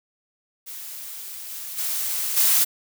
blue noise with level steps, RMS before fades -36 / -34 / -26 / -18 dBFS, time 0.66-2.65 s, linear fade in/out 20 ms, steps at 1.49 / 1.77 / 2.36 s, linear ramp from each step 20 ms, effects none

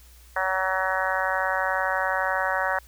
harmonic tone, 188.4 Hz, F#3, 32 cents sharp, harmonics 3 / 4 / 5 / 6 / 7 / 8 / 9 / 10, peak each -30 / -30 / -30 / -32 / -34 / -29 / -31 / -32 dBFS, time 0.36-2.79 s, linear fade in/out 5 ms, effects added 60 Hz sine -49 dBFS peak until 2.87 s + white hiss -55 dBFS RMS until 2.87 s

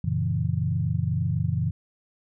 sine chord, F# dominant seventh, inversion none, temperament equal, 92.5 / 116.54 / 138.59 / 164.81 Hz, F#2 / A#2 / C#3 / E3, 0 / 0 / 0 / 0 cents, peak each -28 dBFS, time 0.04-1.71 s, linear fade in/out 5 ms, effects none

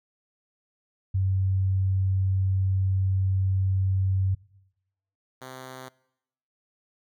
sine / 5% pulse tone pair in turn, 95.3 / 129.77 Hz, G2 / C3, -48 / -14 cents, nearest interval perfect fourth, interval 534 cents, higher second, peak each -21 / -28 dBFS, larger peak first, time 1.14-4.35 / 5.41-5.89 s, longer first, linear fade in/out 10 ms, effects noise-tail reverb RT60 0.9 s tail -23 dB re dry

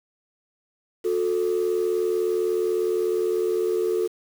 sine tone pair together, 362 / 441.8 Hz, F#4 / A4, -38 / +7 cents, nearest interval minor third, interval 345 cents, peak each -22 dBFS, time 1.04-4.08 s, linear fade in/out 20 ms, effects tanh soft clip ceiling -16 dBFS + 7-bit

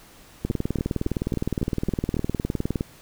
two click trains, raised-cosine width 3 ms, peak -13 / -11 dBFS, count 7 / 47, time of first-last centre 0.51-2.167 / 0.45-2.809 s, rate 3.62 / 19.5 Hz, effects pink hiss -50 dBFS RMS until 3.01 s

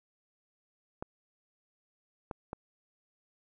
clicks, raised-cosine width 1 ms, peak -23 dBFS, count 3, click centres 1.025 / 2.312 / 2.531 s, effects none

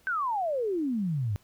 sine exponential sweep, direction down, 1568 to 95 Hz, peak -26 dBFS, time 0.07-1.36 s, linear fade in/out 0 ms, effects pink hiss -63 dBFS RMS until 1.43 s

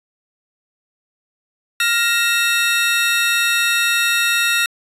square tone cluster, 1401 / 1873 / 2666 / 3744 Hz, F6 / A#6 / E7 / A#7, +5 / +8 / +19 / +7 cents, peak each -21 dBFS, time 1.8-4.66 s, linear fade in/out 2 ms, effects resampled to 32000 Hz

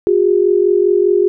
sine tone pair together, 360 / 405 Hz, F#4 / G#4, -47 / -43 cents, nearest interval major second, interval 204 cents, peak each -12 dBFS, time 0.07-1.28 s, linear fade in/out 0 ms, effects none

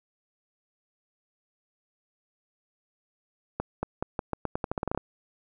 accelerating click train, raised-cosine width 1 ms, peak -14 dBFS, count 15, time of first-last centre 3.6-4.976 s, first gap 230 ms, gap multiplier 0.85, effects none

